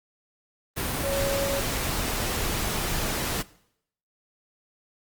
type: tone in noise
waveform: sine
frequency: 554.4 Hz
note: C#5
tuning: in tune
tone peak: -26 dBFS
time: 1.03-1.61 s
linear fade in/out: 20 ms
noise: pink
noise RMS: -28 dBFS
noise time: 0.76-3.43 s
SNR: -1 dB
effects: noise-tail reverb RT60 0.7 s tail -20 dB re dry + Opus 32 kbps